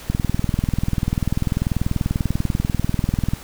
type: click train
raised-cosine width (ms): 5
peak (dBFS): -7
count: 67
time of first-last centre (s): 0.1-3.335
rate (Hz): 20.4
effects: pink hiss -39 dBFS RMS until 3.43 s